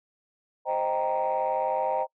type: chord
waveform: sine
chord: C minor seventh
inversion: none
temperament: equal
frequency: 523.3 / 622.3 / 784 / 932.3 Hz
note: C5 / Eb5 / G5 / Bb5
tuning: 0 / 0 / 0 / 0 cents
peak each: -29 / -29 / -28 / -28 dBFS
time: 0.65-2.07 s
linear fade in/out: 50 ms
effects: noise-tail reverb RT60 0.1 s tail -25 dB re dry + tanh soft clip ceiling -18 dBFS